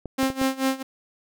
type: clicks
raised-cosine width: 2 ms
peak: -19 dBFS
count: 4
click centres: 0.057 / 0.231 / 0.302 / 0.415 s
type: tone with tremolo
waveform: sawtooth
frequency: 265.5 Hz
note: C4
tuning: 25 cents sharp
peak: -15 dBFS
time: 0.18-0.83 s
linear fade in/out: 10 ms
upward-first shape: sine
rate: 4.6 Hz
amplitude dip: 90%
effects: none